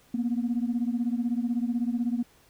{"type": "beating tone pair", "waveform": "sine", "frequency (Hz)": [233.1, 249.1], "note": ["A#3", "B3"], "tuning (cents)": [0, 15], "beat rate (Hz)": 16, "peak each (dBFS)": [-26, -28], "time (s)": [0.14, 2.23], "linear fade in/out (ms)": 5, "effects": ["tanh soft clip ceiling -19 dBFS", "pink hiss -60 dBFS RMS until 2.49 s"]}